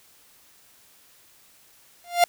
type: tone with exponential growth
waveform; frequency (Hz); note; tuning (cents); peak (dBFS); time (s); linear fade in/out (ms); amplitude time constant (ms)
45% pulse; 698.5; F5; 0; -11; 2.04-2.24; 2; 42
effects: white hiss -56 dBFS RMS until 2.28 s